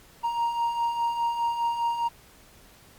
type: beating tone pair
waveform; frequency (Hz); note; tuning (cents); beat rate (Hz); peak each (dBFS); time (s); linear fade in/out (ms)
triangle; 932.3 / 937.2; A#5 / A#5; 0 / +9; 4.9; -31 / -23; 0.23-2.09; 20
effects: pink hiss -54 dBFS RMS until 2.98 s + Opus 48 kbps